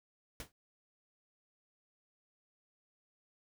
pink noise with exponential decay, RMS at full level -40 dBFS, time 0.4-0.52 s, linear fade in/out 1 ms, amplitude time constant 24 ms, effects none

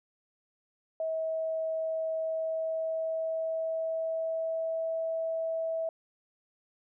sine tone with pitch glide, 643 to 651.6 Hz, E5 to E5, -43 to -20 cents, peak -29 dBFS, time 1-5.89 s, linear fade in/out 2 ms, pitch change +23 cents, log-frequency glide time 2.17-4.94 s, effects none

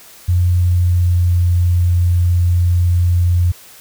sine tone with pitch glide, 88.9 to 87.83 Hz, F2 to F2, +31 to +10 cents, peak -10 dBFS, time 0.28-3.52 s, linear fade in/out 10 ms, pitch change -21 cents, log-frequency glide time 0.55-1.44 s, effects white hiss -41 dBFS RMS until 3.8 s

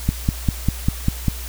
click train, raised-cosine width 5 ms, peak -4 dBFS, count 7, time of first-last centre 0.09-1.283 s, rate 5.03 Hz, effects added 60 Hz sine -29 dBFS peak until 1.48 s + white hiss -35 dBFS RMS until 1.48 s

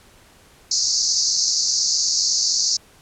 pink band-pass noise, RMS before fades -20 dBFS, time 0.71-2.77 s, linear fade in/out 5 ms, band 4400 to 6800 Hz, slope 96 dB/octave, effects pink hiss -51 dBFS RMS until 3.01 s + low-pass 12000 Hz 12 dB/octave

